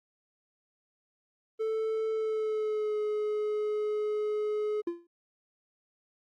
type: tone with pitch glide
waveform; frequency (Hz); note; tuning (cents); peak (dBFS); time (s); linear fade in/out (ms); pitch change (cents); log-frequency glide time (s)
triangle; 440.9 to 423.2; A4 to G#4; +4 to +33; -26; 1.59-4.82; 20; -71; 2.11-2.98
type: tone with exponential decay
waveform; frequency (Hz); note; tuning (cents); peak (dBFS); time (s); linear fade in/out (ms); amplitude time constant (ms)
triangle; 343.3; F4; -30; -24; 4.87-5.07; 5; 43
effects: Opus 32 kbps